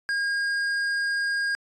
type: tone with hard clipping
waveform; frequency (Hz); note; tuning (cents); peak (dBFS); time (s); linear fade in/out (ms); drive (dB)
sine; 1623; G#6; -40; -25; 0.09-1.55; 0; 8
effects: resampled to 24000 Hz